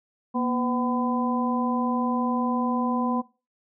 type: harmonic tone with a mistuned harmonic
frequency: 252.2 Hz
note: B3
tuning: 36 cents sharp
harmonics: 1 / 2 / 3 / 4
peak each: -24 / -33 / -33 / -29 dBFS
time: 0.34-3.22 s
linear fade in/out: 20 ms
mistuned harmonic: 1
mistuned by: -86 cents
effects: noise-tail reverb RT60 0.3 s tail -19 dB re dry